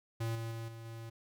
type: tone with level steps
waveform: square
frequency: 114.1 Hz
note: A#2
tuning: 37 cents flat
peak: -34 / -38 / -40 / -46 / -44 dBFS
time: 0.2-1.1 s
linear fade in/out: 10 ms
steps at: 0.35 / 0.51 / 0.68 / 0.85 s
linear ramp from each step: 5 ms
effects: none